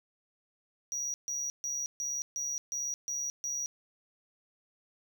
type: tone bursts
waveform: triangle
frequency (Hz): 5780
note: F#8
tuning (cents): -41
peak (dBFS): -31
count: 8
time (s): 0.92-3.66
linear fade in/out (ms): 0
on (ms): 220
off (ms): 140
effects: none